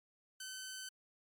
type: tone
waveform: 10% pulse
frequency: 1526 Hz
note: G6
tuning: 47 cents flat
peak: -36 dBFS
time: 0.4-0.89 s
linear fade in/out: 5 ms
effects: MP3 96 kbps